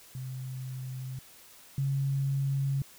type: tone pair in turn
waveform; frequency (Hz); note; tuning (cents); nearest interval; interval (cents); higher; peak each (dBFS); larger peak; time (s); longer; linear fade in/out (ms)
sine; 129.5 / 137.22; C3 / C#3; -17 / -17; minor second; 100; second; -35 / -26; second; 0.15-1.19 / 1.78-2.82; neither; 2
effects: white hiss -54 dBFS RMS until 2.98 s